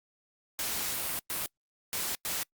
white noise bursts at uneven times, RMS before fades -33 dBFS, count 4, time 0.59-1.19 / 1.3-1.46 / 1.93-2.15 / 2.25-2.43 s, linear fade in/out 0 ms, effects noise-tail reverb RT60 0.1 s tail -26 dB re dry + Opus 48 kbps

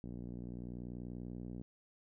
5% pulse tone with low-pass filter, 60.4 Hz, B1, 38 cents flat, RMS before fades -45 dBFS, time 0.04-1.62 s, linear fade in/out 0 ms, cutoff 230 Hz, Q 1.4, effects none

